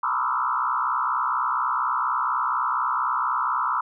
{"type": "tone with frequency modulation", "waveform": "sine", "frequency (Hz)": 1152, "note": "D6", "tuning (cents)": -34, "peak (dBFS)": -21, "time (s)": [0.03, 3.81], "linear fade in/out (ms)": 5, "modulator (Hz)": 64.2, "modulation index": 3.4, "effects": []}